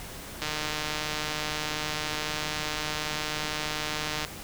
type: click train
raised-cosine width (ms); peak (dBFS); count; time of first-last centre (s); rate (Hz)
0.2; -13; 583; 0.42-4.249; 152
effects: pink hiss -41 dBFS RMS until 4.43 s